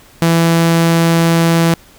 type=tone; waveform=sawtooth; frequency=166.5 Hz; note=E3; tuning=18 cents sharp; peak=-5 dBFS; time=0.22-1.74 s; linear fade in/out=0 ms; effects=pink hiss -44 dBFS RMS until 1.98 s